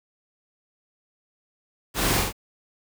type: noise with echo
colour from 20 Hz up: pink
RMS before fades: -25 dBFS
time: 1.94-2.24 s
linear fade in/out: 50 ms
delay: 44 ms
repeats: 2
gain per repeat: -2 dB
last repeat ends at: 2.328 s
effects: none